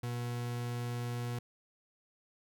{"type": "tone", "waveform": "40% pulse", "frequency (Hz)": 120.6, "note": "B2", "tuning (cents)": -41, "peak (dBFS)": -34, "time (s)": [0.03, 1.39], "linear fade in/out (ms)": 5, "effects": []}